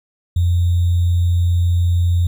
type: tone with sample-and-hold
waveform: sine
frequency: 87.31 Hz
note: F2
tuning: in tune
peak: -12 dBFS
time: 0.36-2.27 s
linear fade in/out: 5 ms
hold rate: 3675 Hz
effects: none